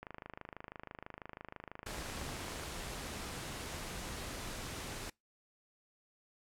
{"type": "click train", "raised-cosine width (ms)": 0.5, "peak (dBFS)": -30, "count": 69, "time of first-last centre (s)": [0.03, 2.635], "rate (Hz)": 26.1}
{"type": "noise", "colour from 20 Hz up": "pink", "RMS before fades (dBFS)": -43, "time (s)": [1.86, 5.1], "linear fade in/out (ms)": 5}
{"effects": ["noise-tail reverb RT60 0.2 s tail -25 dB re dry", "low-pass 11000 Hz 12 dB/octave"]}